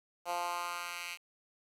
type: tone with high-pass filter sweep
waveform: 10% pulse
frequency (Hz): 174.61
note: F3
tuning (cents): 0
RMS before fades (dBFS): -38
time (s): 0.25-1.18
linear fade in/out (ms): 50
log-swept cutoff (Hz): 670 to 2300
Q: 2.1
effects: resampled to 32000 Hz + 9-bit